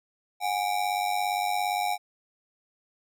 square ring-modulated tone, 772 Hz, G5, 27 cents flat, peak -23 dBFS, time 0.4-1.98 s, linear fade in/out 50 ms, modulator 48.7 Hz, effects none

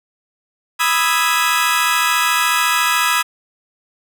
25% pulse chord, E major seventh, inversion second, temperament equal, 987.8 / 1244.5 / 1318.5 / 1661.2 Hz, B5 / D#6 / E6 / G#6, 0 / 0 / 0 / 0 cents, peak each -16 dBFS, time 0.79-3.23 s, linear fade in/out 20 ms, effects none

